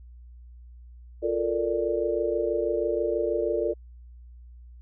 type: chord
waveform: sine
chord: Bb major seventh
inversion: second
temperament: equal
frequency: 349.2 / 440 / 466.2 / 587.3 Hz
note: F4 / A4 / Bb4 / D5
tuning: 0 / 0 / 0 / 0 cents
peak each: -29 dBFS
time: 1.22-3.74 s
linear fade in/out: 20 ms
effects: added 60 Hz sine -44 dBFS peak until 4.81 s